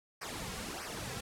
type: noise with flanger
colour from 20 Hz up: pink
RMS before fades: -41 dBFS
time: 0.21-1.21 s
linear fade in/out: 10 ms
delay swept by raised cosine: 0.27 to 3.37 ms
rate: 1.6 Hz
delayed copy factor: -0.8
effects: low-pass 11000 Hz 12 dB/octave